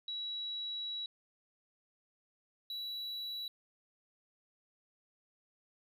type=tone pair in turn; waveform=sine / triangle; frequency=3900 / 3923 Hz; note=B7 / B7; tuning=-23 / -12 cents; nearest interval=unison; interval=11 cents; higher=second; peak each=-37 / -37 dBFS; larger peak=neither; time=0.08-1.06 / 2.7-3.48 s; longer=first; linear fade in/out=2 ms; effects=none